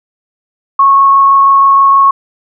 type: tone with frequency modulation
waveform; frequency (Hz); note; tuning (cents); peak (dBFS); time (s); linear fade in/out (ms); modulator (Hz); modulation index
sine; 1099; C#6; -15; -3; 0.79-2.11; 5; 26.3; 0.38
effects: none